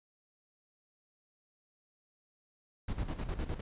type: noise with tremolo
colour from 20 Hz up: brown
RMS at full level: -34 dBFS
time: 2.88-3.61 s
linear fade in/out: 5 ms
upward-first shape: square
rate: 9.8 Hz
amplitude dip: 65%
effects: resampled to 8000 Hz